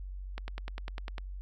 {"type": "click train", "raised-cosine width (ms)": 0.3, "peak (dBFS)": -23, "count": 9, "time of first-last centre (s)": [0.38, 1.182], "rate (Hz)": 9.98, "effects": ["added 47 Hz sine -38 dBFS peak until 1.41 s"]}